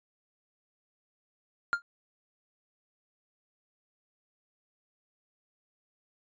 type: tone with exponential decay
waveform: triangle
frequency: 1400 Hz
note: F6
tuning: 4 cents sharp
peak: -18 dBFS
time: 1.73-1.82 s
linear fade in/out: 0 ms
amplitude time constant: 19 ms
effects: resampled to 16000 Hz